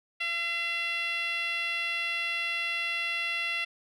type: tone with band-pass filter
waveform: 10% pulse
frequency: 680 Hz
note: F5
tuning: 46 cents flat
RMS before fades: -31 dBFS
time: 0.2-3.65 s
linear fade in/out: 10 ms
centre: 2500 Hz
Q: 3.1
effects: none